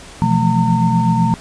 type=tone cluster; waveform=sine; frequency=124.7 / 168.3 / 176.3 / 219.3 / 912 Hz; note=B2 / E3 / F3 / A3 / A#5; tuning=+17 / +36 / +17 / -6 / -38 cents; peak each=-18 dBFS; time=0.22-1.34 s; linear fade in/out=0 ms; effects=pink hiss -37 dBFS RMS until 1.4 s + resampled to 22050 Hz